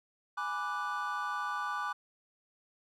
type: chord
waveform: triangle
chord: G# half-diminished seventh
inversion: none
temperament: equal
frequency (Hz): 830.6 / 987.8 / 1174.7 / 1480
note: G#5 / B5 / D6 / F#6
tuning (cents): 0 / 0 / 0 / 0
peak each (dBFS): -39 / -39 / -34 / -37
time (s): 0.37-1.93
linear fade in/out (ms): 10
effects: none